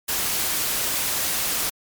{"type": "noise", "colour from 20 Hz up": "white", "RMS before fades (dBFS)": -24, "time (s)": [0.08, 1.7], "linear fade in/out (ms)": 10, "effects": ["MP3 96 kbps"]}